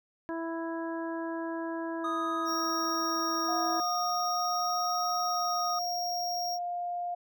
harmonic tone, 330 Hz, E4, 2 cents sharp, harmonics 1 / 2 / 3 / 4 / 5, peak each -34 / -39 / -40 / -50 / -44 dBFS, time 0.29-3.8 s, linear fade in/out 0 ms
triangle tone with vibrato, 1244.5 Hz, D#6, in tune, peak -29 dBFS, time 2.04-5.79 s, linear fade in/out 5 ms, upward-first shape triangle, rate 0.41 Hz, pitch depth 19 cents each way
square tone, 5588 Hz, F8, in tune, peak -35 dBFS, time 2.45-6.59 s, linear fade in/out 50 ms
sine tone with pitch glide, 710 to 704.3 Hz, F5 to F5, +28 to +14 cents, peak -31 dBFS, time 3.48-7.15 s, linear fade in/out 10 ms, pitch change -14 cents, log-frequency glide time 5.31-5.41 s
effects none

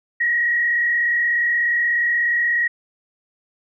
sine tone with frequency modulation, 1900 Hz, A#6, 33 cents sharp, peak -16 dBFS, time 0.2-2.68 s, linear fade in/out 10 ms, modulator 36.7 Hz, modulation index 0.91, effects none

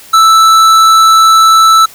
sine tone with tanh clipping, 1318.5 Hz, E6, in tune, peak -4 dBFS, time 0.13-1.86 s, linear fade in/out 10 ms, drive 15 dB, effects white hiss -35 dBFS RMS until 1.94 s

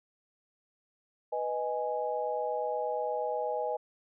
sine chord, G# minor, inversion first, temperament equal, 493.9 / 622.3 / 830.6 Hz, B4 / D#5 / G#5, 0 / 0 / 0 cents, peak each -34 dBFS, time 1.32-3.77 s, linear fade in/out 10 ms, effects none

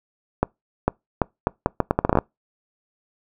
accelerating click train, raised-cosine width 1 ms, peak -3 dBFS, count 14, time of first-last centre 0.43-2.187 s, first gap 450 ms, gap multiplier 0.75, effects noise-tail reverb RT60 0.2 s tail -26 dB re dry

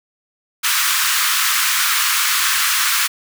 pink high-pass noise, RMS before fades -17 dBFS, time 0.63-3.08 s, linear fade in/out 20 ms, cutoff 1100 Hz, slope 48 dB/octave, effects none

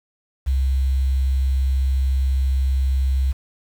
sine tone with quantisation, 66.3 Hz, C2, 23 cents sharp, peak -16 dBFS, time 0.46-3.33 s, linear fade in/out 20 ms, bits 7, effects none

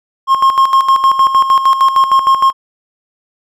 triangle tone with tremolo, 1072 Hz, C6, 42 cents sharp, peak -3 dBFS, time 0.27-2.53 s, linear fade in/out 50 ms, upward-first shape square, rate 6.5 Hz, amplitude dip 65%, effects none

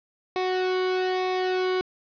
sawtooth tone with flanger, 370 Hz, F#4, in tune, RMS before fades -25 dBFS, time 0.36-1.81 s, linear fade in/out 0 ms, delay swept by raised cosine 0.65 to 1.16 ms, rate 1.1 Hz, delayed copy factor -0.65, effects resampled to 11025 Hz + 8-bit

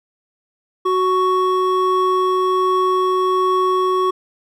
triangle tone pair together, 371.1 / 1112 Hz, F#4 / C#6, +5 / +5 cents, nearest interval octave + perfect fifth, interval 1900 cents, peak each -15 dBFS, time 0.85-4.11 s, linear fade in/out 10 ms, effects none

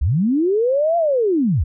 sine linear two-way sweep, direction up then down, 54.7 to 695 to 54.7 Hz, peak -14 dBFS, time 0.01-1.64 s, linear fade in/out 10 ms, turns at 0.97 s, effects none

